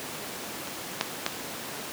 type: clicks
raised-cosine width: 0.2 ms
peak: -21 / -6 / -7 dBFS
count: 3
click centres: 0.673 / 1.011 / 1.264 s
effects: pink hiss -36 dBFS RMS until 1.92 s + high-pass 200 Hz 12 dB/octave